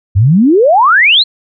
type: exponential sweep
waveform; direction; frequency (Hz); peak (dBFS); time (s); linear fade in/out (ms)
sine; up; 89 to 4307; -4; 0.15-1.24; 20
effects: none